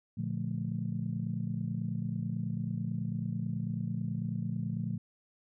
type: chord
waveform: sine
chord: Bb major seventh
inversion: none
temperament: just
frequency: 116.54 / 145.68 / 174.81 / 218.5 Hz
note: Bb2 / D3 / F3 / A3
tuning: 0 / -14 / +2 / -12 cents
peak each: -36 / -38 / -36 / -38 dBFS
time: 0.17-4.98 s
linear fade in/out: 10 ms
effects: tanh soft clip ceiling -21 dBFS